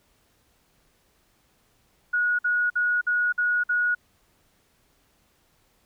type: tone bursts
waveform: sine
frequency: 1454 Hz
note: F#6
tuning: 31 cents flat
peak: -20 dBFS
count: 6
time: 2.13-3.95 s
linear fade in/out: 10 ms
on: 260 ms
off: 52 ms
effects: pink hiss -65 dBFS RMS until 5.85 s